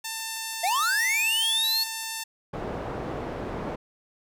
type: tone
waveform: 5% pulse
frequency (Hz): 894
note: A5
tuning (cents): +27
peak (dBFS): -19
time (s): 0.04-2.24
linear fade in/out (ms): 10
type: linear sweep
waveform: square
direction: up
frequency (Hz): 659.3 to 4435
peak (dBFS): -23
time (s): 0.63-1.84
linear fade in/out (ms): 10
type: low-pass noise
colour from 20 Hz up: white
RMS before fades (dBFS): -33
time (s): 2.53-3.76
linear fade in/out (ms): 10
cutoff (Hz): 670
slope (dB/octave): 12
effects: none